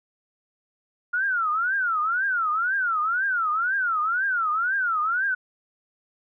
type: tone with vibrato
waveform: sine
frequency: 1400 Hz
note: F6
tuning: 4 cents sharp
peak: -21 dBFS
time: 1.13-5.35 s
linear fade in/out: 10 ms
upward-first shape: triangle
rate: 2 Hz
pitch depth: 270 cents each way
effects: none